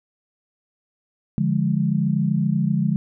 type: chord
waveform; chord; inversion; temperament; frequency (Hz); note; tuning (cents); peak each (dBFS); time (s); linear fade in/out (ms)
sine; D diminished; none; equal; 146.83 / 174.61 / 207.7; D3 / F3 / Ab3; 0 / 0 / 0; -22; 1.38-2.96; 0
effects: none